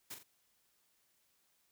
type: noise with echo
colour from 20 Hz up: white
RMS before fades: -45 dBFS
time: 0.1-0.15 s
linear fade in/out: 10 ms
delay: 42 ms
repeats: 2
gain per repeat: -7 dB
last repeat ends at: 0.234 s
effects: white hiss -75 dBFS RMS until 1.71 s